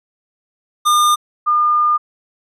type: tone pair in turn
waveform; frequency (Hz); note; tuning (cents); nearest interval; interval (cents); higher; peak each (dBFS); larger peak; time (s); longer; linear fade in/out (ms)
square / sine; 1210 / 1210; D#6 / D#6; -49 / -49; unison; 0; neither; -11; neither; 0.85-1.16 / 1.46-1.98; second; 20
effects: resampled to 32000 Hz